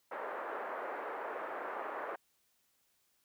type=band-pass noise; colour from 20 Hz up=pink; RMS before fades=-41 dBFS; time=0.11-2.16 s; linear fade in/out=10 ms; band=430 to 1600 Hz; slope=24 dB/octave; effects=white hiss -75 dBFS RMS until 3.24 s